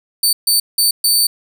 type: tone bursts at uneven times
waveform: 20% pulse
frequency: 4561 Hz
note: C#8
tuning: 49 cents sharp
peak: -5 dBFS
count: 4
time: 0.23-0.33 / 0.47-0.6 / 0.78-0.91 / 1.04-1.27 s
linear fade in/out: 5 ms
effects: none